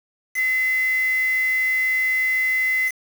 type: tone with quantisation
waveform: sine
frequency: 2037 Hz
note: C7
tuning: 47 cents flat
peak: -18 dBFS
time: 0.34-2.92 s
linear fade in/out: 50 ms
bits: 5
effects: none